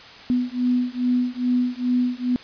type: beating tone pair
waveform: sine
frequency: 246.9 / 249.3 Hz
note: B3 / B3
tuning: 0 / +16 cents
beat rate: 2.4 Hz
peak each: -22 dBFS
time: 0.3-2.36 s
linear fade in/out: 0 ms
effects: white hiss -42 dBFS RMS until 2.43 s + resampled to 11025 Hz